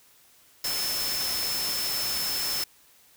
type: tone in noise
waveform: sine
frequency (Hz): 5274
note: E8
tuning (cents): 0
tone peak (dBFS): -29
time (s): 0.64-2.64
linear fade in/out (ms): 5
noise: white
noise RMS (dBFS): -31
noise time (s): 0.64-2.64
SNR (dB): -1
effects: white hiss -58 dBFS RMS until 3.16 s